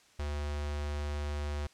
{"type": "tone with notch filter", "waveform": "square", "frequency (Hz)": 73.42, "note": "D2", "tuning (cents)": 0, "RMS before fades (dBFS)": -35, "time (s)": [0.19, 1.67], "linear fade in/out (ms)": 5, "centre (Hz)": 170, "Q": 0.82, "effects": ["white hiss -62 dBFS RMS until 1.73 s", "low-pass 7000 Hz 12 dB/octave"]}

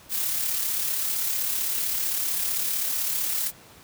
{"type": "noise with amplitude modulation", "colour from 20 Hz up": "blue", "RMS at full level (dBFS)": -25, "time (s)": [0.09, 3.52], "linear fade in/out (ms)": 50, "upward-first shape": "sine", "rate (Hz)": 35.6, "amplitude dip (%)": 35, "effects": ["pink hiss -50 dBFS RMS until 3.83 s", "high-pass 60 Hz 12 dB/octave"]}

